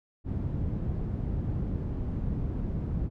white low-pass noise, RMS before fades -31 dBFS, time 0.24-3.1 s, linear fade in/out 50 ms, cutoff 140 Hz, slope 12 dB/octave, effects none

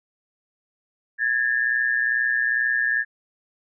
sine tone pair together, 1661.2 / 1783.5 Hz, G#6 / A6, 0 / +23 cents, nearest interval minor second, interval 123 cents, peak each -22 dBFS, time 1.18-3.05 s, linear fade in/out 50 ms, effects none

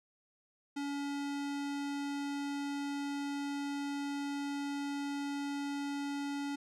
square tone, 283.5 Hz, C#4, 39 cents sharp, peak -36 dBFS, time 0.76-6.56 s, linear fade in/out 10 ms, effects low-pass 8000 Hz 12 dB/octave

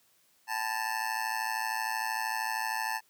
25% pulse tone with amplitude modulation, 880 Hz, A5, in tune, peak -23 dBFS, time 0.47-3.01 s, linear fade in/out 50 ms, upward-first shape sine, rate 113 Hz, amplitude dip 85%, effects white hiss -67 dBFS RMS until 3.09 s + high-pass 80 Hz 12 dB/octave

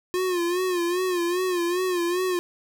square tone with vibrato, 357 Hz, F4, 38 cents sharp, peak -23 dBFS, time 0.14-2.39 s, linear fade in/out 0 ms, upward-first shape sine, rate 2.5 Hz, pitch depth 76 cents each way, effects none

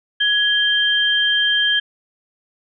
sine tone pair together, 1674 / 3160 Hz, G#6 / G7, +13 / +13 cents, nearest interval major seventh, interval 1100 cents, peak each -18 / -16 dBFS, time 0.2-1.8 s, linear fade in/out 10 ms, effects none

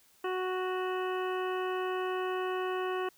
harmonic tone, 370 Hz, F#4, in tune, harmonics 1 / 2 / 3 / 4 / 5 / 7 / 8, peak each -32 / -39 / -38 / -43 / -45 / -47 / -48 dBFS, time 0.24-3.09 s, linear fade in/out 5 ms, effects white hiss -64 dBFS RMS until 3.17 s

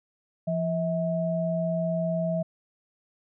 sine tone pair together, 170.55 / 645 Hz, F3 / E5, -41 / -38 cents, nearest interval octave + major seventh, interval 2303 cents, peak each -27 dBFS, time 0.47-2.43 s, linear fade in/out 10 ms, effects none

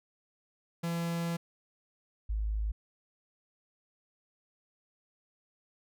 45% pulse / sine tone pair in turn, 168.8 / 53.06 Hz, E3 / G#1, +41 / +38 cents, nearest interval octave + minor sixth, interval 2003 cents, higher first, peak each -31 / -29 dBFS, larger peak second, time 0.83-1.37 / 2.29-2.72 s, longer first, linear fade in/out 10 ms, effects none

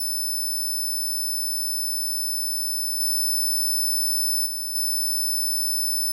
5% pulse tone with level steps, 5274 Hz, E8, in tune, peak -18 / -15 / -21 / -16 dBFS, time 0-6.12 s, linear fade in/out 5 ms, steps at 3 / 4.46 / 4.75 s, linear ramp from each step 5 ms, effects none

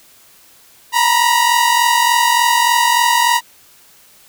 sawtooth tone pair together, 932.3 / 975.7 Hz, A#5 / B5, 0 / -21 cents, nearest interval minor second, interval 79 cents, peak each -10 dBFS, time 0.92-3.41 s, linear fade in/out 50 ms, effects white hiss -47 dBFS RMS until 4.28 s

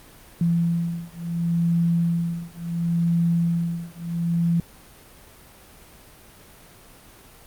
sine beating tone pair, 169 / 169.71 Hz, E3 / F3, +43 / -49 cents, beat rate 0.71 Hz, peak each -23 dBFS, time 0.41-4.6 s, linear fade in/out 2 ms, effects pink hiss -48 dBFS RMS until 7.46 s + Opus 32 kbps

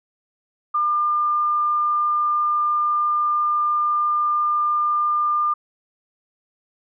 sine tone, 1201 Hz, D6, 38 cents sharp, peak -17 dBFS, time 0.74-5.54 s, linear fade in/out 10 ms, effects none

